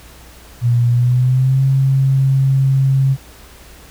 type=tone with pitch glide; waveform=sine; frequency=120 to 134.7 Hz; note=B2 to C#3; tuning=-49 to -49 cents; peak=-10 dBFS; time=0.61-3.17 s; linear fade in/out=50 ms; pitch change=+200 cents; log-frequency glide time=0.9-1.63 s; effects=added 60 Hz sine -42 dBFS peak until 3.9 s + pink hiss -42 dBFS RMS until 3.9 s